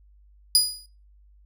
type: tone with exponential decay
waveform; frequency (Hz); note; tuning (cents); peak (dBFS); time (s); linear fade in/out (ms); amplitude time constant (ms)
25% pulse; 4924; D#8; -19; -7; 0.55-0.86; 1; 67
effects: noise-tail reverb RT60 0.3 s tail -18 dB re dry + added 50 Hz sine -52 dBFS peak until 1.45 s